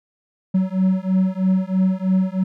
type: beating tone pair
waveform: triangle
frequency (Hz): 186.3 / 189.4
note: F#3 / F#3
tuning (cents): +12 / +41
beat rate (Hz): 3.1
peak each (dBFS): -17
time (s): 0.54-2.44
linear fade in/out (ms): 10
effects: none